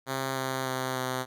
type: tone with pitch steps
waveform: 5% pulse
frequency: 133.3 / 131.69 / 130.11 / 128.54 Hz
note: C3 / C3 / C3 / C3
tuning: +33 / +12 / -9 / -30 cents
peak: -18 dBFS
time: 0.06-1.26 s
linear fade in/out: 50 ms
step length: 300 ms
effects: none